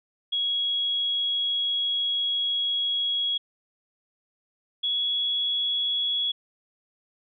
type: tone pair in turn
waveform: sine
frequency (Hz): 3322 / 3359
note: G#7 / G#7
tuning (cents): 0 / +19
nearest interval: unison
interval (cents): 19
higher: second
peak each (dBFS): -23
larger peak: neither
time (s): 0.32-3.38 / 4.83-6.32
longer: first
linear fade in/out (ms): 10
effects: none